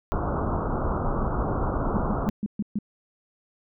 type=low-pass noise; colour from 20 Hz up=pink; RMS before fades=-26 dBFS; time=0.12-2.29 s; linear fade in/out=0 ms; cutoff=1400 Hz; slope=96 dB/octave
type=tone bursts; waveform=sine; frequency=207.7 Hz; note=G#3; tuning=in tune; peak=-23 dBFS; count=6; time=1.94-2.788 s; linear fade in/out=2 ms; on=33 ms; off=130 ms
effects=none